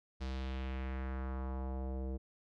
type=tone with low-pass filter sweep; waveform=square; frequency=65.41 Hz; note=C2; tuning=in tune; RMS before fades=-39 dBFS; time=0.2-2.18 s; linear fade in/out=20 ms; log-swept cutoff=4900 to 460 Hz; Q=1.7; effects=none